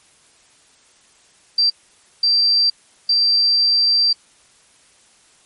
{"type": "tone bursts at uneven times", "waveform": "sine", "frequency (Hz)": 4699, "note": "D8", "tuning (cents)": 0, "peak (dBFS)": -12, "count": 3, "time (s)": [[1.58, 1.7], [2.23, 2.7], [3.09, 4.13]], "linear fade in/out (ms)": 5, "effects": ["white hiss -53 dBFS RMS until 5.45 s", "MP3 48 kbps"]}